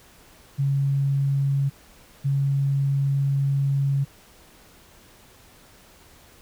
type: tone pair in turn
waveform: sine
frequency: 138.59 / 138.59 Hz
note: C#3 / C#3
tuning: 0 / 0 cents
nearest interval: unison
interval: 0 cents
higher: neither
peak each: -19 dBFS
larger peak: neither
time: 0.58-1.7 / 2.24-4.05 s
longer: second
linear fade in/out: 20 ms
effects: pink hiss -52 dBFS RMS until 6.41 s